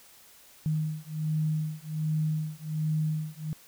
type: beating tone pair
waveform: sine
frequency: 154.6 / 155.9 Hz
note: D#3 / D#3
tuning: -11 / +4 cents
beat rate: 1.3 Hz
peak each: -30 dBFS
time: 0.66-3.53 s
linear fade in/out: 0 ms
effects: white hiss -55 dBFS RMS until 3.67 s